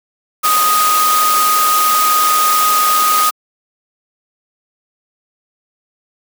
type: tone in noise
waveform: sine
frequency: 1244.5 Hz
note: D#6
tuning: in tune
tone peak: -11 dBFS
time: 0.43-3.31 s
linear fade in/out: 20 ms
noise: white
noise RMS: -17 dBFS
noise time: 0.43-3.31 s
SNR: +3 dB
effects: high-pass 300 Hz 12 dB/octave